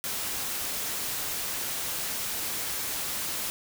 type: noise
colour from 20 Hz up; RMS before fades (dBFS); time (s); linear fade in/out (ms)
white; -32; 0.04-3.5; 0
effects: none